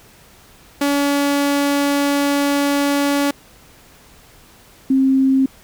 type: tone pair in turn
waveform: sawtooth / sine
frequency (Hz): 284 / 266.4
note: C#4 / C4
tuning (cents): +42 / +31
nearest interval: minor second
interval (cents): 111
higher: first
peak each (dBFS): -11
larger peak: neither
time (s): 0.81-3.31 / 4.9-5.46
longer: first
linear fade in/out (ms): 5
effects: pink hiss -47 dBFS RMS until 5.63 s